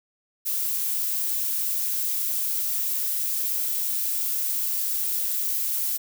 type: noise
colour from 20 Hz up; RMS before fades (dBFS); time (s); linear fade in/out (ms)
violet; -26; 0.45-5.98; 20
effects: none